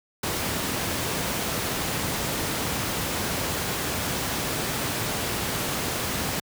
pink noise, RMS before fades -27 dBFS, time 0.23-6.4 s, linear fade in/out 5 ms, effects high-pass 80 Hz 12 dB/octave

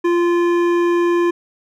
triangle tone with hard clipping, 346.2 Hz, F4, 15 cents flat, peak -15 dBFS, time 0.04-1.31 s, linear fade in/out 10 ms, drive 16 dB, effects none

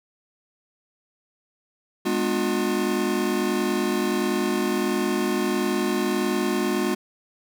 square chord, G# diminished seventh, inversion none, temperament just, 207.7 / 249.2 / 299 / 358.8 Hz, G#3 / B3 / D4 / F4, 0 / +16 / +31 / +47 cents, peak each -28 / -29 / -30 / -26 dBFS, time 2.05-6.95 s, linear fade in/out 10 ms, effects none

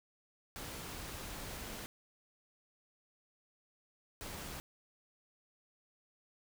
pink noise bursts at uneven times, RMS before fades -45 dBFS, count 2, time 0.56-1.86 / 4.21-4.6 s, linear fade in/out 0 ms, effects none

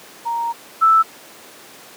sine tone pair in turn, 932.3 / 1318.5 Hz, A#5 / E6, 0 / 0 cents, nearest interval tritone, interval 600 cents, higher second, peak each -19 / -9 dBFS, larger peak second, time 0.25-0.53 / 0.81-1.03 s, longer first, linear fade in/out 20 ms, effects pink hiss -41 dBFS RMS until 1.96 s + high-pass 300 Hz 12 dB/octave

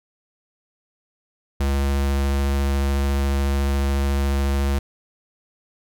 square tone with vibrato, 69.3 Hz, C#2, in tune, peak -19 dBFS, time 1.6-4.79 s, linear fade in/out 5 ms, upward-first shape sine, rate 14 Hz, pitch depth 10 cents each way, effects none

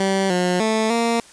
15% pulse tone with pitch steps, 193.4 / 179.8 / 219.8 / 232.4 Hz, G3 / F#3 / A3 / A#3, -23 / -49 / -2 / -5 cents, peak -11 dBFS, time 0-1.2 s, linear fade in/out 2 ms, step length 300 ms, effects white hiss -46 dBFS RMS until 1.32 s + resampled to 22050 Hz

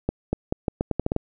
accelerating click train, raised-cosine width 2 ms, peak -9 dBFS, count 10, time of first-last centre 0.09-1.164 s, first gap 240 ms, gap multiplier 0.81, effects none

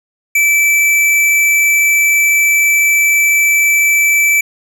square tone, 2318 Hz, D7, 23 cents flat, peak -9 dBFS, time 0.35-4.41 s, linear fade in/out 5 ms, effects none

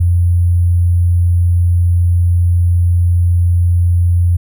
sine tone with sample-and-hold, 87.31 Hz, F2, in tune, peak -8 dBFS, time 0-4.37 s, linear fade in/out 10 ms, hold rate 11025 Hz, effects none

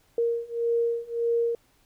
sine beating tone pair, 466.2 / 467.9 Hz, A#4 / A#4, 0 / +6 cents, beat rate 1.7 Hz, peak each -27 / -26 dBFS, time 0.18-1.55 s, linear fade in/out 2 ms, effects pink hiss -64 dBFS RMS until 1.85 s

